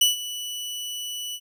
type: tone with ADSR envelope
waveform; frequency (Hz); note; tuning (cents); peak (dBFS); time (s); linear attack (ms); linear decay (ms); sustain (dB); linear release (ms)
sawtooth; 2960; F#7; 0; -11; 0.01-1.4; 6; 140; -16; 56
effects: none